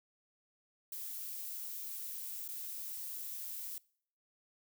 violet noise with dropouts, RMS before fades -43 dBFS, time 0.92-3.78 s, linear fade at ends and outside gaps 2 ms, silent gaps 2.479-2.487 s, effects noise-tail reverb RT60 0.6 s tail -24 dB re dry

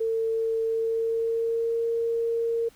sine tone with pitch glide, 450.3 to 461.4 Hz, A4 to A#4, +40 to -18 cents, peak -23 dBFS, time 0-2.69 s, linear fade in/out 10 ms, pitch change +42 cents, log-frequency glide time 0.64-1.83 s, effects pink hiss -57 dBFS RMS until 2.75 s

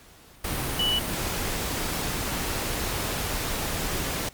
sine tone in noise, 2960 Hz, F#7, in tune, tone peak -22 dBFS, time 0.79-0.99 s, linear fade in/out 5 ms, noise pink, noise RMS -29 dBFS, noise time 0.44-4.29 s, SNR +4 dB, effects pink hiss -52 dBFS RMS until 4.33 s + Opus 48 kbps

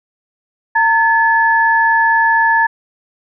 sine tone pair together, 912.2 / 1722 Hz, A#5 / A6, -38 / -38 cents, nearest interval major seventh, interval 1100 cents, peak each -12 dBFS, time 0.75-2.67 s, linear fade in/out 10 ms, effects none

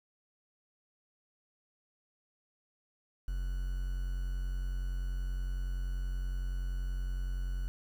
triangle tone with quantisation, 45.3 Hz, F#1, 36 cents flat, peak -30 dBFS, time 3.28-7.68 s, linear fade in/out 0 ms, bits 9, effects none

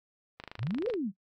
click train, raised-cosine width 0.3 ms, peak -25 dBFS, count 15, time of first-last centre 0.4-0.938 s, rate 26 Hz
sine exponential two-way sweep, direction up then down, 92.5 to 526 to 171.7 Hz, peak -29 dBFS, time 0.58-1.12 s, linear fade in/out 50 ms, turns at 0.89 s
effects noise-tail reverb RT60 0.1 s tail -20 dB re dry + AAC 64 kbps

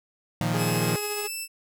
sawtooth chord, Bb suspended fourth, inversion none, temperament equal, 116.54 / 155.56 / 174.61 Hz, Bb2 / Eb3 / F3, 0 / 0 / 0 cents, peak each -24 dBFS, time 0.41-0.96 s, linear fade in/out 0 ms
sawtooth tone with tremolo, 415.3 Hz, G#4, in tune, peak -25 dBFS, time 0.53-1.28 s, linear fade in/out 20 ms, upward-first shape sine, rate 14 Hz, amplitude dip 35%
10% pulse tone with pitch glide, 2577 to 2653 Hz, E7 to E7, -40 to +10 cents, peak -23 dBFS, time 0.56-1.48 s, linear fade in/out 50 ms, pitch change +50 cents, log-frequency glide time 1.1-1.34 s
effects none

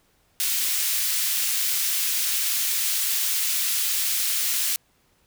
white high-pass noise, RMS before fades -24 dBFS, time 0.4-4.76 s, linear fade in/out 0 ms, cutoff 2200 Hz, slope 12 dB/octave, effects pink hiss -64 dBFS RMS until 5.26 s

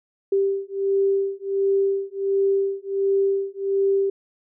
sine beating tone pair, 392 / 393.4 Hz, G4 / G4, 0 / +6 cents, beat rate 1.4 Hz, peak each -22 dBFS, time 0.32-4.1 s, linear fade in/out 5 ms, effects none

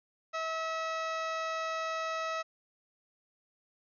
harmonic tone, 646 Hz, E5, 35 cents flat, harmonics 1 / 2 / 3 / 4 / 5 / 6 / 7 / 8 / 9 / 10, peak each -37 / -35 / -42 / -44 / -54 / -48 / -57 / -51 / -58 / -54 dBFS, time 0.33-2.43 s, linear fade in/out 20 ms, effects none

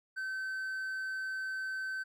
triangle tone, 1537 Hz, G6, 35 cents flat, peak -33 dBFS, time 0.16-2.04 s, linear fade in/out 20 ms, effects none

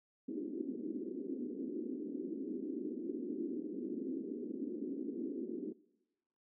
pink band-pass noise, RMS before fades -41 dBFS, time 0.28-5.73 s, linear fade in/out 10 ms, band 240 to 380 Hz, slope 48 dB/octave, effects noise-tail reverb RT60 1.0 s tail -22 dB re dry

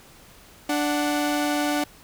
sawtooth tone pair together, 293.7 / 740 Hz, D4 / F#5, 0 / 0 cents, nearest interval octave + major third, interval 1600 cents, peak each -19 / -24 dBFS, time 0.69-1.84 s, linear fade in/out 5 ms, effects pink hiss -50 dBFS RMS until 2.03 s

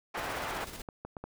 white band-pass noise, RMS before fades -37 dBFS, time 0.14-0.65 s, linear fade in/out 10 ms, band 410 to 1400 Hz, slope 12 dB/octave
pink noise with tremolo, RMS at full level -42 dBFS, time 0.17-0.82 s, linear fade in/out 5 ms, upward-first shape square, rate 16 Hz, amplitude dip 45%
clicks, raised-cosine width 1 ms, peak -26 dBFS, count 4, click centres 0.888 / 1.05 / 1.168 / 1.24 s
effects none

